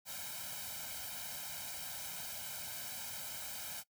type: noise with comb filter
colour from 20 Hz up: white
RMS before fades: -44 dBFS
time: 0.05-3.84 s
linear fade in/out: 50 ms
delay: 1.3 ms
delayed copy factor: +1
effects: noise-tail reverb RT60 0.1 s tail -20 dB re dry + high-pass 60 Hz 12 dB/octave